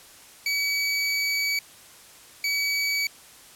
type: tone pair in turn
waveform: 25% pulse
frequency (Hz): 2276 / 2276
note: C#7 / C#7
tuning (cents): +45 / +45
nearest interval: unison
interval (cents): 0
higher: neither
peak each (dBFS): -19 / -19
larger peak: neither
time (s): 0.46-1.59 / 2.44-3.07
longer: first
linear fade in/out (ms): 2
effects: white hiss -49 dBFS RMS until 3.55 s + low-pass 12000 Hz 12 dB/octave